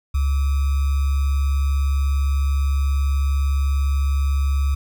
sine tone with sample-and-hold, 69.4 Hz, C#2, 3 cents sharp, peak -16 dBFS, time 0.14-4.75 s, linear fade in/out 10 ms, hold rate 1225 Hz, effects none

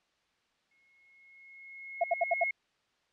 sine tone with exponential growth, 2168 Hz, C#7, 39 cents flat, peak -28 dBFS, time 0.71-2.51 s, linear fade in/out 5 ms, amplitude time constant 390 ms
sine tone bursts, 685 Hz, F5, 34 cents flat, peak -23 dBFS, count 5, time 2.01-2.439 s, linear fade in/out 5 ms, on 29 ms, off 71 ms
effects white hiss -73 dBFS RMS until 3.12 s + low-pass 4000 Hz 12 dB/octave

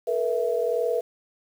sine chord, A suspended second, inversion none, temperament equal with one note detuned, 440 / 481.5 / 659.3 Hz, A4 / B4 / E5, 0 / -44 / 0 cents, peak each -28 / -24 / -28 dBFS, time 0.07-1.01 s, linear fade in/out 10 ms, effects 8-bit

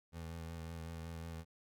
25% pulse tone with vibrato, 82.41 Hz, E2, in tune, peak -40 dBFS, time 0.12-1.45 s, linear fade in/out 50 ms, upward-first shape sine, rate 5.4 Hz, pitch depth 27 cents each way, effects none

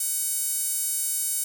sawtooth tone with high-pass filter, 753 Hz, F#5, 30 cents sharp, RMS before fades -27 dBFS, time 0-1.44 s, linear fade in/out 5 ms, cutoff 9000 Hz, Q 2.4, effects 9-bit

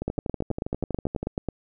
two click trains, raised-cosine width 2 ms, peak -16 / -13 dBFS, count 16 / 14, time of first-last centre 0.02-1.23 / 0.08-1.487 s, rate 12.4 / 9.24 Hz, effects none

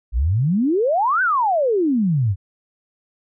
sine exponential two-way sweep, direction up then down, 52 to 1568 to 88.9 Hz, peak -15 dBFS, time 0.12-2.36 s, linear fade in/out 50 ms, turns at 1.22 s, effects none

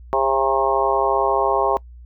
harmonic tone with a mistuned harmonic, 134.7 Hz, C#3, 49 cents flat, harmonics 3 / 4 / 5 / 6 / 7 / 8, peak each -23 / -23 / -23 / -23 / -23 / -23 dBFS, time 0.13-1.77 s, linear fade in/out 0 ms, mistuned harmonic 7, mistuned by -21 cents, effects noise-tail reverb RT60 0.1 s tail -24 dB re dry + added 60 Hz sine -38 dBFS peak until 2.05 s

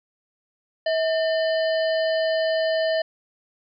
harmonic tone with a mistuned harmonic, 601 Hz, D5, 40 cents sharp, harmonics 1 / 3 / 5 / 7 / 8, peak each -20 / -30 / -34 / -37 / -38 dBFS, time 0.86-3.02 s, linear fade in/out 5 ms, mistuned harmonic 1, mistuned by +120 cents, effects none

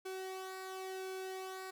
sawtooth tone with flanger, 377.6 Hz, F#4, 35 cents sharp, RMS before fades -44 dBFS, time 0.05-1.71 s, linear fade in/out 10 ms, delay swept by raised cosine 1.6 to 2.33 ms, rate 0.94 Hz, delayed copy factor -0.55, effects none

